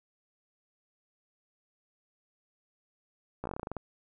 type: slowing click train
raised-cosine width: 1 ms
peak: -22 dBFS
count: 12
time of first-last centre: 3.44-3.767 s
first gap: 15 ms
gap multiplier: 1.13
effects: none